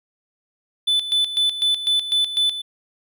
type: tone with tremolo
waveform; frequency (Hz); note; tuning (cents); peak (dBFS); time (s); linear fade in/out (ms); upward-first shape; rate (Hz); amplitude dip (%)
triangle; 3500; A7; -10; -14; 0.87-2.62; 10; square; 4; 70
effects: none